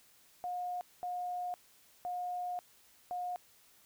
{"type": "tone bursts at uneven times", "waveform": "sine", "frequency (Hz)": 717, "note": "F5", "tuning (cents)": 45, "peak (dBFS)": -35, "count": 4, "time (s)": [[0.44, 0.81], [1.03, 1.54], [2.05, 2.59], [3.11, 3.36]], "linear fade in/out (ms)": 0, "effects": ["white hiss -64 dBFS RMS until 3.85 s"]}